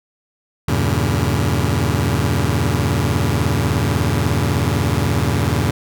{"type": "chord", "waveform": "sawtooth", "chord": "E diminished seventh", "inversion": "none", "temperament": "just", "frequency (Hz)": [82.41, 98.89, 118.67, 142.4], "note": ["E2", "G2", "Bb2", "Db3"], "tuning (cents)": [0, 16, 31, 47], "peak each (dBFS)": -17, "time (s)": [0.68, 5.71], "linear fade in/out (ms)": 5, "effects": []}